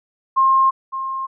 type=tone with echo; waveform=sine; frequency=1065 Hz; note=C6; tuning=30 cents sharp; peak=-11 dBFS; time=0.36-0.71 s; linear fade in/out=20 ms; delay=560 ms; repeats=1; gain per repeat=-11 dB; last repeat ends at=1.27 s; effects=none